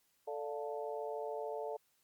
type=harmonic tone with a mistuned harmonic; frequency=147 Hz; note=D3; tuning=2 cents sharp; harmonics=3 / 4 / 5 / 6; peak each=-41 / -43 / -45 / -47 dBFS; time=0.27-1.77 s; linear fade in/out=10 ms; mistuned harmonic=5; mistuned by=-81 cents; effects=white hiss -75 dBFS RMS until 2.03 s + Opus 48 kbps